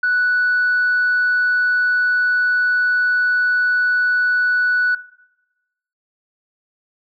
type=tone; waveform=sine; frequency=1480 Hz; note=F#6; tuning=in tune; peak=-13 dBFS; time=0.03-4.95 s; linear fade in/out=5 ms; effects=noise-tail reverb RT60 1.0 s tail -19 dB re dry + tanh soft clip ceiling -11 dBFS